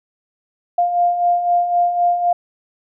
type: beating tone pair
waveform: sine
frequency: 698.5 / 702.4 Hz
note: F5 / F5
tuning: 0 / +10 cents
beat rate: 3.9 Hz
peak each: -22 / -14 dBFS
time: 0.78-2.33 s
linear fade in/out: 5 ms
effects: none